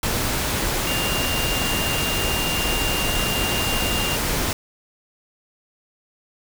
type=tone in noise; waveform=sine; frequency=2800 Hz; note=F7; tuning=4 cents sharp; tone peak=-26 dBFS; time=0.87-4.16 s; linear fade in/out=2 ms; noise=pink; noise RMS=-23 dBFS; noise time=0.03-4.53 s; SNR=-6 dB; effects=none